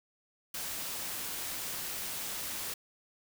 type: noise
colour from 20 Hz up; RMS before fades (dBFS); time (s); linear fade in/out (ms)
white; -38; 0.54-2.74; 5
effects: none